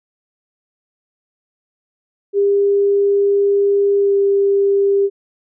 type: tone with pitch glide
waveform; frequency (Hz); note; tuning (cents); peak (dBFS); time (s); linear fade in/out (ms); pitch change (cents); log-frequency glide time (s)
sine; 401.3 to 397.8; G4 to G4; +41 to +25; -11; 2.33-5.1; 50; -16; 3.98-4.14
effects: none